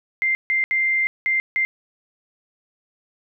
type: tone bursts at uneven times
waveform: sine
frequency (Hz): 2093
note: C7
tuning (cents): 0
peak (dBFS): -17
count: 5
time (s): 0.22-0.35 / 0.5-0.64 / 0.71-1.07 / 1.26-1.4 / 1.56-1.65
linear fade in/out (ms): 0
effects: none